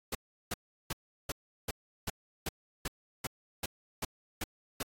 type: noise bursts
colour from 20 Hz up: pink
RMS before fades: -35 dBFS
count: 13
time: 0.12-4.83 s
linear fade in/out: 5 ms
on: 30 ms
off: 360 ms
effects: AAC 48 kbps